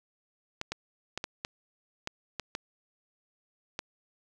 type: clicks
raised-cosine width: 0.2 ms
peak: -16 dBFS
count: 9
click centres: 0.614 / 0.72 / 1.176 / 1.241 / 1.449 / 2.074 / 2.397 / 2.551 / 3.791 s
effects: none